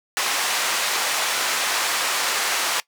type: band-pass noise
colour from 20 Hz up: pink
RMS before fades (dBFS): -23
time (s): 0.17-2.8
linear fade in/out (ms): 0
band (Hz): 880 to 10000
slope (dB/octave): 12
effects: noise-tail reverb RT60 0.1 s tail -20 dB re dry